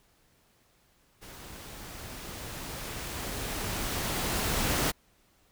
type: noise with level ramp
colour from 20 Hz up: pink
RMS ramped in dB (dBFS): -47 to -27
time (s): 1.21-4.92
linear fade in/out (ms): 20
effects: pink hiss -66 dBFS RMS until 5.51 s